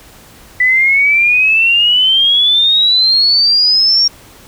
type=exponential sweep; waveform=sine; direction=up; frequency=1979 to 5588 Hz; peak=-7 dBFS; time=0.6-4.08 s; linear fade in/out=5 ms; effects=pink hiss -40 dBFS RMS until 4.47 s